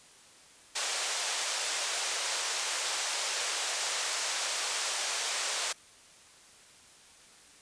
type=band-pass noise; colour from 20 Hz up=white; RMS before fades=-33 dBFS; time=0.75-5.73 s; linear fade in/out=10 ms; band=480 to 8200 Hz; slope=24 dB/octave; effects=white hiss -56 dBFS RMS until 7.61 s + resampled to 22050 Hz